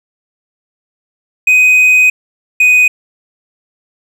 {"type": "tone pair in turn", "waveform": "triangle", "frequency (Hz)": [2505, 2494], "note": ["D#7", "D#7"], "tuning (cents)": [11, 3], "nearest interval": "unison", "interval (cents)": 8, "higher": "first", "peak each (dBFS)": -3, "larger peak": "neither", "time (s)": [[1.47, 2.1], [2.6, 2.88]], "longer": "first", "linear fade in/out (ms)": 5, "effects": []}